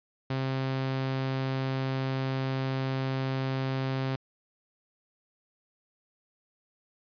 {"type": "tone", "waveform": "sawtooth", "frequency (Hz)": 132.8, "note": "C3", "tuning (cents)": 26, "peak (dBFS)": -24, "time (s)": [0.3, 4.16], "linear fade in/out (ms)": 5, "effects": ["resampled to 11025 Hz"]}